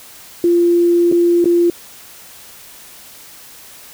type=tone with dropouts; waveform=sine; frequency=345.4 Hz; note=F4; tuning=19 cents flat; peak=-9 dBFS; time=0.44-1.7 s; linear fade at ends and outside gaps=2 ms; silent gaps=1.116-1.123 / 1.444-1.456 s; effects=white hiss -39 dBFS RMS until 3.93 s